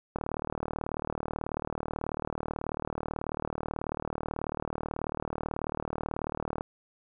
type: click train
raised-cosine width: 1 ms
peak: -18 dBFS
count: 248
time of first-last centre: 0.16-6.609 s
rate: 38.3 Hz
effects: none